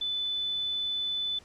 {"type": "tone", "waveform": "sine", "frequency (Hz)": 3500, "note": "A7", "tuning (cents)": -10, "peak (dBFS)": -28, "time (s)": [0.01, 1.39], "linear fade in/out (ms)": 5, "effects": ["pink hiss -56 dBFS RMS until 1.44 s", "low-pass 7000 Hz 12 dB/octave"]}